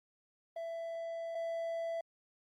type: tone pair in turn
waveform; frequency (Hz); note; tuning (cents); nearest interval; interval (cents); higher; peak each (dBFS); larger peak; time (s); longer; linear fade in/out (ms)
triangle; 665 / 665; E5 / E5; +15 / +15; unison; 0; neither; -36 / -33; second; 0.56-1.35 / 1.35-2.01; first; 5
effects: Opus 32 kbps